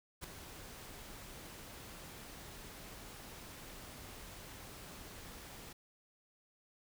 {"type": "noise with ADSR envelope", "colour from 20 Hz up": "pink", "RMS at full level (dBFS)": -42, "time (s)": [0.21, 5.73], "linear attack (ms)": 32, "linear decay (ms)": 3, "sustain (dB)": -9, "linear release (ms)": 6, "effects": []}